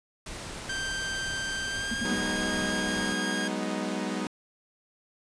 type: noise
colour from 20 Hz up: pink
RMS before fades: -39 dBFS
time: 0.26-3.13 s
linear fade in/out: 5 ms
type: tone with pitch glide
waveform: sawtooth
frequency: 1568 to 1626.1 Hz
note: G6 to G#6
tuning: 0 to -37 cents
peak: -27 dBFS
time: 0.69-3.48 s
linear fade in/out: 5 ms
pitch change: +63 cents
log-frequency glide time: 1.66-2.08 s
type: tone bursts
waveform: sine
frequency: 230 Hz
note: A#3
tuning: 23 cents flat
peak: -29 dBFS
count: 3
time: 1.91-2.143 s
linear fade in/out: 5 ms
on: 33 ms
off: 67 ms
type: chord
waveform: sawtooth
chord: G# minor seventh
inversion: third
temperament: equal with one note detuned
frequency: 187.47 / 207.7 / 246.9 / 311.1 Hz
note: F#3 / G#3 / B3 / D#4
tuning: +23 / 0 / 0 / 0 cents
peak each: -31 dBFS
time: 2.05-4.27 s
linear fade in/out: 0 ms
effects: resampled to 22050 Hz